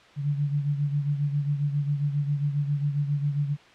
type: beating tone pair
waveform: sine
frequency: 143.4 / 150.8 Hz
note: D3 / D3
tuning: -41 / +46 cents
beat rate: 7.4 Hz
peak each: -24 / -31 dBFS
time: 0.16-3.57 s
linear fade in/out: 50 ms
effects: white hiss -52 dBFS RMS until 3.74 s + low-pass 3000 Hz 12 dB/octave